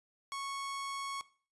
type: tone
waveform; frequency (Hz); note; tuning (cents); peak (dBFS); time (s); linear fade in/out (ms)
sawtooth; 1104; C#6; -7; -34; 0.32-1.21; 0
effects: noise-tail reverb RT60 0.4 s tail -17 dB re dry + resampled to 24000 Hz